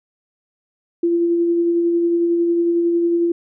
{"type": "tone with tremolo", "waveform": "sine", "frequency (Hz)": 341.3, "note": "F4", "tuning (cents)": -40, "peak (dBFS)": -13, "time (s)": [1.03, 3.32], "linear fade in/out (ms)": 5, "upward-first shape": "sine", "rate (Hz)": 11, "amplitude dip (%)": 25, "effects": []}